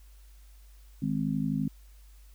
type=chord; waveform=sine; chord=Ab major; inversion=second; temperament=just; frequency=155.74 / 207.7 / 259.6 Hz; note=Eb3 / Ab3 / C4; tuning=+2 / 0 / -13 cents; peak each=-31 dBFS; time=1.02-1.68 s; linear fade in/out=5 ms; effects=added 50 Hz sine -50 dBFS peak until 2.34 s + white hiss -64 dBFS RMS until 2.34 s